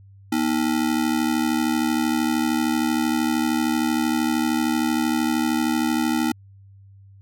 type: ring-modulated tone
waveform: square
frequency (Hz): 277.3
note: C#4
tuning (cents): +1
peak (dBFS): -17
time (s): 0.32-6.32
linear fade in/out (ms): 5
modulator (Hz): 36.5
effects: added 98 Hz sine -45 dBFS peak until 7.21 s